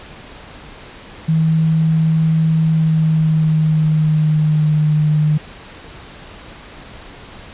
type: tone with pitch glide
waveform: sine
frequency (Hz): 160 to 152.16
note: D#3 to D#3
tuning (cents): +49 to -38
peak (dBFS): -11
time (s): 1.28-5.38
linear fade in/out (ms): 10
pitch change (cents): -87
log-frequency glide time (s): 2.64-4.89
effects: pink hiss -37 dBFS RMS until 7.53 s + resampled to 8000 Hz